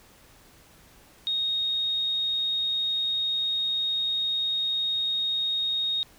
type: tone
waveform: sine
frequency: 3729 Hz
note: A#7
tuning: in tune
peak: -24 dBFS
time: 1.27-6.03 s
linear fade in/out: 0 ms
effects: pink hiss -55 dBFS RMS until 6.18 s